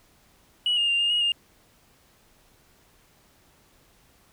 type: tone with pitch steps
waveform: sine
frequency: 2929 / 2831 / 2789 / 2822 / 2885 / 2819 Hz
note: F#7 / F7 / F7 / F7 / F#7 / F7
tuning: -18 / +23 / -3 / +17 / -44 / +16 cents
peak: -19 dBFS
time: 0.66-1.32 s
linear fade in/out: 2 ms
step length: 110 ms
effects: tanh soft clip ceiling -17 dBFS + pink hiss -60 dBFS RMS until 4.32 s